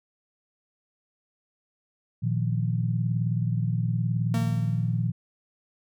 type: chord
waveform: sine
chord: Bb suspended fourth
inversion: none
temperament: equal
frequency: 116.54 / 155.56 / 174.61 Hz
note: Bb2 / Eb3 / F3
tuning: 0 / 0 / 0 cents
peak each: -25 / -29 / -30 dBFS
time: 2.22-5.12 s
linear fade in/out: 20 ms
type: tone with exponential decay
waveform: 45% pulse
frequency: 228.4 Hz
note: A#3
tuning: 35 cents flat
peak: -26 dBFS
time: 4.34-5.08 s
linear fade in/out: 2 ms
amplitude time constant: 160 ms
effects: none